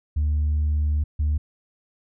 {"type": "tone pair in turn", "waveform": "sine", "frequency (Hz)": [75.1, 75.1], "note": ["D2", "D2"], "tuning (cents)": [39, 39], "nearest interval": "unison", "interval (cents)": 0, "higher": "neither", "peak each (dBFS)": -17, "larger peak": "neither", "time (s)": [[0.16, 1.04], [1.19, 1.38]], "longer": "first", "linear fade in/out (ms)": 10, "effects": ["tanh soft clip ceiling -17 dBFS"]}